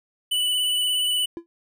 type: tone with vibrato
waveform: square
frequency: 2976 Hz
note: F#7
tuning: 9 cents sharp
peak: -21 dBFS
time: 0.31-1.26 s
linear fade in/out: 10 ms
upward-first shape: sine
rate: 17 Hz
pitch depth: 19 cents each way
type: tone with exponential decay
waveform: triangle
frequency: 338.3 Hz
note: E4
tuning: 45 cents sharp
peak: -24 dBFS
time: 1.37-1.46 s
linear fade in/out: 0 ms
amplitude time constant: 19 ms
effects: none